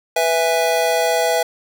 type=chord; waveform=square; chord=E major; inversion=second; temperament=just; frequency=494.4 / 659.3 / 824.1 Hz; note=B4 / E5 / G#5; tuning=+2 / 0 / -14 cents; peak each=-21 / -19 / -22 dBFS; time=0.16-1.43 s; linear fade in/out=5 ms; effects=none